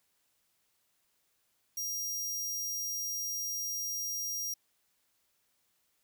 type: tone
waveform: sawtooth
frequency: 5700 Hz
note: F8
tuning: 34 cents sharp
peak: -31 dBFS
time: 1.77-4.54 s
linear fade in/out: 5 ms
effects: white hiss -75 dBFS RMS until 6.03 s